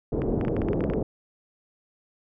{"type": "low-pass noise", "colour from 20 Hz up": "white", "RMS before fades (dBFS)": -26, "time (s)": [0.12, 1.03], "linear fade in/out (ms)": 5, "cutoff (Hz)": 470, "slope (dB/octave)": 24}
{"type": "clicks", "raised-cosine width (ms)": 0.5, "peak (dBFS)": -20, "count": 12, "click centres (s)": [0.219, 0.412, 0.45, 0.482, 0.566, 0.618, 0.686, 0.732, 0.807, 0.84, 0.9, 0.936]}
{"effects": []}